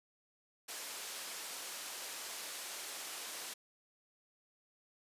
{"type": "band-pass noise", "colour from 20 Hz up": "white", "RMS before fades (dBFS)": -45, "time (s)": [0.68, 3.54], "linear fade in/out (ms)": 10, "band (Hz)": [360, 10000], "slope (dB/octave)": 12, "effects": ["resampled to 32000 Hz"]}